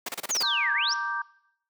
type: noise bursts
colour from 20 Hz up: pink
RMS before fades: -30 dBFS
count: 7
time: 0.06-0.43 s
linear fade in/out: 5 ms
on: 28 ms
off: 29 ms
type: exponential two-way sweep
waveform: sine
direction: down then up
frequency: 7040 to 1552 to 6010 Hz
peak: -24 dBFS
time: 0.3-0.94 s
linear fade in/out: 10 ms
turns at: 0.73 s
type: chord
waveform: sine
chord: G minor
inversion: first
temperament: just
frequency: 940.8 / 1176 / 1568 Hz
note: Bb5 / D6 / G6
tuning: +16 / +2 / 0 cents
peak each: -34 / -32 / -30 dBFS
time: 0.43-1.22 s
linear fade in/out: 5 ms
effects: noise-tail reverb RT60 0.7 s tail -20 dB re dry + high-pass 400 Hz 12 dB/octave